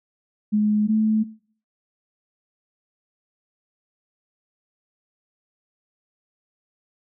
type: tone pair in turn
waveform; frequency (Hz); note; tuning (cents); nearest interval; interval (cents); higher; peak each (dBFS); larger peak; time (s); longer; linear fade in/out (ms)
sine; 210.9 / 217.2; G#3 / A3; +27 / -22; minor second; 51; second; -16; neither; 0.52-0.88 / 0.88-1.24; neither; 20
effects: noise-tail reverb RT60 0.5 s tail -20 dB re dry